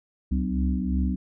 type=tone cluster; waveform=sine; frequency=67.6 / 70.5 / 189 / 253.9 / 300.8 Hz; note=C#2 / C#2 / F#3 / B3 / D4; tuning=-43 / +30 / +37 / +48 / +42 cents; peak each=-27 / -29 / -27 / -30 / -36 dBFS; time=0.31-1.16 s; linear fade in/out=10 ms; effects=none